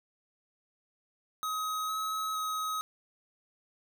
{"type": "tone with pitch steps", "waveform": "square", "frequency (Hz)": [1266, 1281, 1268], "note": ["D#6", "E6", "D#6"], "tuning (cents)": [30, -50, 32], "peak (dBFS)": -32, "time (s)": [1.43, 2.81], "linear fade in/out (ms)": 0, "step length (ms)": 460, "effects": []}